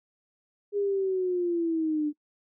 sine linear sweep, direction down, 410.8 to 293.7 Hz, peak -24 dBFS, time 0.72-2.13 s, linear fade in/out 50 ms, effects noise-tail reverb RT60 0.1 s tail -24 dB re dry

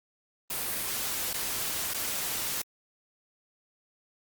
white noise with dropouts, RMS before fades -32 dBFS, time 0.5-2.62 s, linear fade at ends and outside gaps 5 ms, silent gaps 1.332-1.34 / 1.936-1.943 s, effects Opus 32 kbps

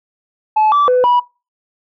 sine tone with pitch steps, 862 / 1159 / 501 / 975 Hz, A5 / D6 / B4 / B5, -36 / -23 / +25 / -23 cents, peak -7 dBFS, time 0.56-1.2 s, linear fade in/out 10 ms, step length 160 ms, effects noise-tail reverb RT60 0.3 s tail -24 dB re dry + tanh soft clip ceiling -7 dBFS

